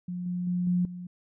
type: tone with level steps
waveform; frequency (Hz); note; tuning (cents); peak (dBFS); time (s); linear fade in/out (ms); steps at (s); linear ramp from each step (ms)
sine; 178.4; F3; +37; -31 / -28 / -25 / -22 / -36; 0.08-1.07; 5; 0.26 / 0.47 / 0.67 / 0.85; 2
effects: none